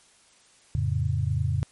sine chord, F augmented, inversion none, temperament equal, 87.31 / 110 / 138.59 Hz, F2 / A2 / C#3, 0 / 0 / 0 cents, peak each -27 dBFS, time 0.75-1.63 s, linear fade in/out 0 ms, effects white hiss -58 dBFS RMS until 1.71 s + MP3 48 kbps

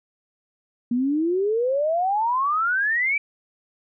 sine exponential sweep, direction up, 234.3 to 2349 Hz, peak -19 dBFS, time 0.91-3.18 s, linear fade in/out 5 ms, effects none

